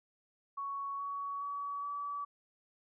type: tone with pitch steps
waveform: sine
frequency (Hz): 1114 / 1125 / 1136.1 / 1147.3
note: C#6 / C#6 / C#6 / D6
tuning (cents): +8 / +25 / +42 / -41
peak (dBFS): -36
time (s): 0.57-2.25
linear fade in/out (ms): 10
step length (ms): 420
effects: none